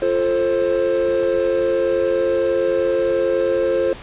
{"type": "chord", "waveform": "triangle", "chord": "F major", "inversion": "none", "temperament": "equal with one note detuned", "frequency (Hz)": [349.2, 440, 529.3], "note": ["F4", "A4", "C5"], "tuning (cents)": [0, 0, 20], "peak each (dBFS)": [-20, -20, -16], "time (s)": [0.02, 3.93], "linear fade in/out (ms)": 2, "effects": ["pink hiss -37 dBFS RMS until 4.02 s", "resampled to 8000 Hz"]}